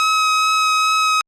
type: tone with vibrato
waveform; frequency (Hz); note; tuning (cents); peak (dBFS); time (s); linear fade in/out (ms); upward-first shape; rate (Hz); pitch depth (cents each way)
sawtooth; 1275; D#6; +42; -10; 0-1.21; 0; triangle; 2.4; 10
effects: low-pass 7000 Hz 12 dB/octave + Opus 48 kbps